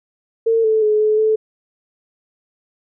sine tone with pitch steps, 453.7 / 438.1 / 425.7 / 429 / 435.7 Hz, A#4 / A4 / G#4 / A4 / A4, -47 / -7 / +43 / -44 / -17 cents, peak -12 dBFS, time 0.46-1.36 s, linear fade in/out 10 ms, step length 180 ms, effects none

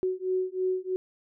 sine beating tone pair, 370 / 373.1 Hz, F#4 / F#4, 0 / +14 cents, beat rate 3.1 Hz, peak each -29 dBFS, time 0.03-0.96 s, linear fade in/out 0 ms, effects none

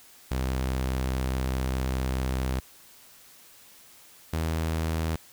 sawtooth tone pair in turn, 64.8 / 80.5 Hz, C2 / E2, -16 / -41 cents, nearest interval major third, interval 375 cents, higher second, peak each -22 dBFS, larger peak neither, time 0.31-2.6 / 4.33-5.16 s, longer first, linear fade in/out 5 ms, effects white hiss -53 dBFS RMS until 5.32 s

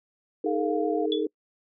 sine chord, D# suspended fourth, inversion none, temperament equal with one note detuned, 311.1 / 415.3 / 456 Hz, D#4 / G#4 / A#4, 0 / 0 / -38 cents, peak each -28 dBFS, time 0.44-1.27 s, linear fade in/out 5 ms
sine tone with vibrato, 698.5 Hz, F5, in tune, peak -31 dBFS, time 0.46-1.06 s, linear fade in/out 5 ms, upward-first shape triangle, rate 8 Hz, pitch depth 31 cents each way
sine tone with exponential decay, 3433 Hz, A7, 43 cents flat, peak -24 dBFS, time 1.12-1.25 s, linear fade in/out 1 ms, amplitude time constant 27 ms
effects noise-tail reverb RT60 0.1 s tail -26 dB re dry

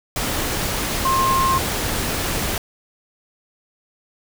sine tone in noise, 1062 Hz, C6, 25 cents sharp, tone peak -16 dBFS, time 1.05-1.58 s, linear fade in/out 2 ms, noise pink, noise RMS -23 dBFS, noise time 0.16-2.58 s, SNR +4 dB, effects none

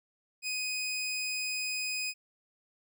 20% pulse tone, 2500 Hz, D#7, 8 cents sharp, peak -27 dBFS, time 0.42-2.14 s, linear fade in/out 50 ms, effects none

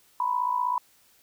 sine tone with amplitude modulation, 987.8 Hz, B5, in tune, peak -20 dBFS, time 0.2-0.78 s, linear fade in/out 2 ms, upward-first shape sine, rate 56 Hz, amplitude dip 75%, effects white hiss -61 dBFS RMS until 1.22 s

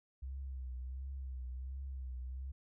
sine tone with vibrato, 65 Hz, C2, 11 cents flat, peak -40 dBFS, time 0.22-2.52 s, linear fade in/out 10 ms, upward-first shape triangle, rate 1.4 Hz, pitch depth 79 cents each way, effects none

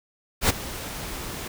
pink noise with ADSR envelope, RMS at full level -17 dBFS, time 0.41-1.48 s, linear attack 85 ms, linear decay 16 ms, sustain -17 dB, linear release 6 ms, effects none

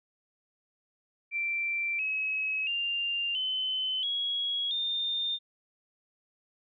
sine tone with pitch steps, 2349 / 2562 / 2793 / 3046 / 3322 / 3623 Hz, D7 / E7 / F7 / F#7 / G#7 / A7, 0 / -50 / -1 / +50 / 0 / +50 cents, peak -28 dBFS, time 1.31-5.39 s, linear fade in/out 50 ms, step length 680 ms, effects none

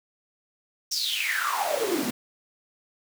pink noise with high-pass filter sweep, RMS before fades -27 dBFS, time 0.91-2.11 s, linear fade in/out 10 ms, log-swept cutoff 5700 to 210 Hz, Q 9.9, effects none

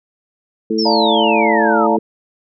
harmonic tone, 110 Hz, A2, in tune, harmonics 2 / 3 / 4, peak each -19 / -19 / -19 dBFS, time 0.7-1.99 s, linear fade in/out 5 ms
sine exponential sweep, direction down, 5588 to 1215 Hz, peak -18 dBFS, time 0.78-1.87 s, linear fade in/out 10 ms
sine chord, Bb major seventh, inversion first, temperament just, 582.7 / 699.2 / 874.1 / 932.3 Hz, D5 / F5 / A5 / Bb5, -14 / +2 / -12 / 0 cents, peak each -19 dBFS, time 0.85-1.97 s, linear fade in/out 10 ms
effects none

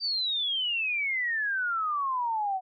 sine exponential sweep, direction down, 4699 to 737 Hz, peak -26 dBFS, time 0-2.61 s, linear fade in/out 50 ms, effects none

